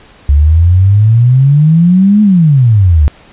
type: exponential two-way sweep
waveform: sine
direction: up then down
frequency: 69.3 to 214.6 to 69.3 Hz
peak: -3 dBFS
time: 0.29-3.08 s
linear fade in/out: 0 ms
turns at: 2.22 s
effects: pink hiss -40 dBFS RMS until 3.32 s + resampled to 8000 Hz